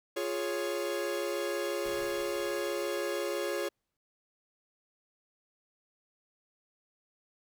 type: chord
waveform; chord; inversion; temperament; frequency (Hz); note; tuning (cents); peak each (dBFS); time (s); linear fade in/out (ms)
45% pulse; Db major; first; equal; 349.2 / 415.3 / 554.4; F4 / Ab4 / Db5; 0 / 0 / 0; -36 / -36 / -35; 0.16-3.69; 10
type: noise with exponential decay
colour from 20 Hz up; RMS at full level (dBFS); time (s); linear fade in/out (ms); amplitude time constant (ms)
pink; -47; 1.85-3.97; 1; 460
effects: none